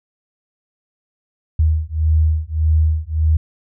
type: beating tone pair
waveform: sine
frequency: 77.78 / 79.48 Hz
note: D#2 / D#2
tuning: 0 / +37 cents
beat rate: 1.7 Hz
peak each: -16 dBFS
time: 1.59-3.37 s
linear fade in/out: 5 ms
effects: none

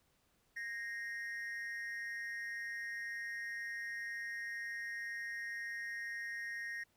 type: tone with amplitude modulation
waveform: triangle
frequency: 1864.7 Hz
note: A#6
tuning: in tune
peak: -35 dBFS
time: 0.56-6.84 s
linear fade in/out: 10 ms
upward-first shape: sine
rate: 222 Hz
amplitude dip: 75%
effects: pink hiss -75 dBFS RMS until 6.96 s

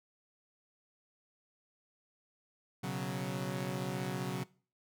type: chord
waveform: sawtooth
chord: B suspended second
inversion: none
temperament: equal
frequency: 123.47 / 138.59 / 185 Hz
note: B2 / C#3 / F#3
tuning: 0 / 0 / 0 cents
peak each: -38 / -35 / -34 dBFS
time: 2.83-4.44 s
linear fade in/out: 10 ms
effects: noise-tail reverb RT60 0.4 s tail -21 dB re dry

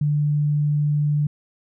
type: tone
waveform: sine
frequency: 147.8 Hz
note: D3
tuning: 11 cents sharp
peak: -17 dBFS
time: 0.01-1.27 s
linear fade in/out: 5 ms
effects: none

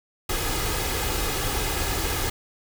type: noise with comb filter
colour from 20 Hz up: pink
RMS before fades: -26 dBFS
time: 0.29-2.3 s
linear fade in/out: 5 ms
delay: 2.4 ms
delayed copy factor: +0.55
effects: none

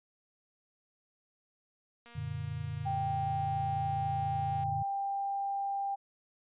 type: click train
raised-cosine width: 0.3 ms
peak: -39 dBFS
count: 609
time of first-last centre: 2.06-4.636 s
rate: 236 Hz
type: chord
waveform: sine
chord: Gb augmented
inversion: none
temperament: equal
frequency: 92.5 / 116.54 / 146.83 Hz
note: Gb2 / Bb2 / D3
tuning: 0 / 0 / 0 cents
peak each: -40 / -39 / -38 dBFS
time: 2.15-4.83 s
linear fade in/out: 10 ms
type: tone with pitch glide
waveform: sine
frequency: 784 to 793.6 Hz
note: G5 to G5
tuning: 0 to +21 cents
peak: -31 dBFS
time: 2.85-5.96 s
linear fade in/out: 20 ms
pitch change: +21 cents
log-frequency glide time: 3.21-5.31 s
effects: resampled to 8000 Hz

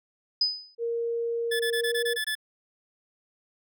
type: tone with exponential decay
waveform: sine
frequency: 5000 Hz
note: D#8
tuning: 8 cents sharp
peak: -18 dBFS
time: 0.41-0.75 s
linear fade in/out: 5 ms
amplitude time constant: 72 ms
type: tone with pitch glide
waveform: sine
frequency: 466.2 to 472.7 Hz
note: A#4 to A#4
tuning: 0 to +24 cents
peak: -26 dBFS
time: 0.78-2.18 s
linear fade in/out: 50 ms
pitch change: +24 cents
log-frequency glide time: 1.71-2 s
type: tone bursts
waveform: 25% pulse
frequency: 1731 Hz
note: A6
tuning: 29 cents flat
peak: -23 dBFS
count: 8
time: 1.51-2.353 s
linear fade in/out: 10 ms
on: 87 ms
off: 21 ms
effects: none

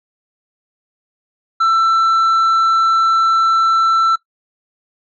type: tone with tanh clipping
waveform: sine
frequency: 1335 Hz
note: E6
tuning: 22 cents sharp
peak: -11 dBFS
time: 1.6-4.16 s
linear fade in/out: 10 ms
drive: 4 dB
effects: noise-tail reverb RT60 0.1 s tail -17 dB re dry

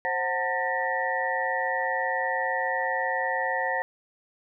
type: tone cluster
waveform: sine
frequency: 529 / 739 / 899 / 1794 / 1914 Hz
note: C5 / F#5 / A5 / A6 / A#6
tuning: +19 / -2 / +37 / +33 / +45 cents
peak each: -31 dBFS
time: 0.05-3.82 s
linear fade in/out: 0 ms
effects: none

